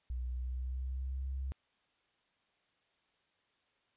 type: tone with pitch glide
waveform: sine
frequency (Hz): 61.74 to 66.55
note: B1 to C2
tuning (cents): 0 to +30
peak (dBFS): -35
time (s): 0.1-1.52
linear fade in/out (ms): 0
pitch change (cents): +130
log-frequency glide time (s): 0.26-1.28
effects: white hiss -75 dBFS RMS until 3.96 s + resampled to 8000 Hz